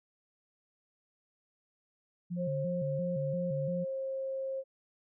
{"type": "tone with vibrato", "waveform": "sine", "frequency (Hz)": 159.7, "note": "D#3", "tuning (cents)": 45, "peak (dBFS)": -33, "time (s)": [2.3, 3.85], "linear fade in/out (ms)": 20, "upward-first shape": "square", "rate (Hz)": 2.9, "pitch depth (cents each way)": 160}
{"type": "tone", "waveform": "sine", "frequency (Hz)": 534, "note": "C5", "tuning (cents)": 35, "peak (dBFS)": -33, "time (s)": [2.36, 4.64], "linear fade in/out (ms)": 50}
{"effects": []}